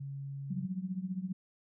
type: tone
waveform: sine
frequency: 138.59 Hz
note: C#3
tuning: in tune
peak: -38 dBFS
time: 0-0.66 s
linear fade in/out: 10 ms
type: tone with tremolo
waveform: sine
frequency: 186 Hz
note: F#3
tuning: 9 cents sharp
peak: -30 dBFS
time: 0.5-1.33 s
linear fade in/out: 10 ms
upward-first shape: triangle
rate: 15 Hz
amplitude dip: 90%
effects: none